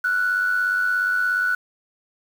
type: tone pair together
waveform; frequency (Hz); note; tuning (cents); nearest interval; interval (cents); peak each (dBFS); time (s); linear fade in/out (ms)
sine; 1383 / 1480; F6 / F#6; -17 / 0; minor second; 117; -26 / -18; 0.04-1.55; 5
effects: tanh soft clip ceiling -13 dBFS + 7-bit